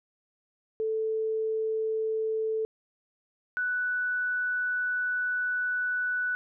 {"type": "tone pair in turn", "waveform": "sine", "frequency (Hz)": [440, 1484.7], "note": ["A4", "F#6"], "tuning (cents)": [0, 6], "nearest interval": "octave + major sixth", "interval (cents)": 2106, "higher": "second", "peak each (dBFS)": -26, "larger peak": "neither", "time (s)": [[0.8, 2.65], [3.57, 6.35]], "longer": "second", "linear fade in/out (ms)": 0, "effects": []}